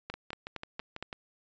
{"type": "two click trains", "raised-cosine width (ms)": 0.3, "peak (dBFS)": [-23, -21], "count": [7, 5], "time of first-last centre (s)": [[0.14, 1.128], [0.1, 1.026]], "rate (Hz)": [6.07, 4.32], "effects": ["resampled to 16000 Hz"]}